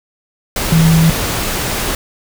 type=tone in noise; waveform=sine; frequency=162.5 Hz; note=E3; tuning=24 cents flat; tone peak=-7 dBFS; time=0.72-1.1 s; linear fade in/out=2 ms; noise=pink; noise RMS=-18 dBFS; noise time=0.56-1.95 s; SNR=+8 dB; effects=none